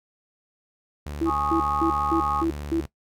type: tone with pitch glide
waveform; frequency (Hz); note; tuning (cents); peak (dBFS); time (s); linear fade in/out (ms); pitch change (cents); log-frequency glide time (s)
sawtooth; 73.42 to 73; D2 to D2; 0 to -10; -28; 1.06-2.86; 5; -10; 2.53-2.7
type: tone bursts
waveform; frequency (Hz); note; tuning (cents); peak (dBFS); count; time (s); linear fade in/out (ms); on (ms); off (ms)
sine; 329.9; E4; +1; -20; 6; 1.21-2.806; 5; 91; 210
type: chord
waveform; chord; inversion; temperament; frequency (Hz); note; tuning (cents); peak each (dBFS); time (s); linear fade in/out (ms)
sine; Ab suspended fourth; none; equal with one note detuned; 830.6 / 1099.8 / 1244.5; Ab5 / Db6 / Eb6; 0 / -14 / 0; -27; 1.25-2.45; 50
effects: noise-tail reverb RT60 0.1 s tail -18 dB re dry